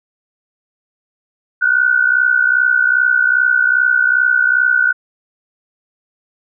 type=tone pair together; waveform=sine; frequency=1449 / 1511.5 Hz; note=F#6 / F#6; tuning=-37 / +36 cents; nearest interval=minor second; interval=73 cents; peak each=-13 dBFS; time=1.61-4.93 s; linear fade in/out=20 ms; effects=none